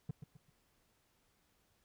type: tone with echo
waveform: triangle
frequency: 146.6 Hz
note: D3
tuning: 3 cents flat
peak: -33 dBFS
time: 0.09-0.11 s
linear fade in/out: 5 ms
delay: 130 ms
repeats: 3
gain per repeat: -9 dB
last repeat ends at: 0.5 s
effects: pink hiss -75 dBFS RMS until 1.84 s